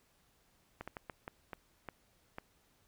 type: slowing click train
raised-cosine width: 0.5 ms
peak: -27 dBFS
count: 8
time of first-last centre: 0.81-2.384 s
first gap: 66 ms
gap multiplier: 1.4
effects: pink hiss -71 dBFS RMS until 2.87 s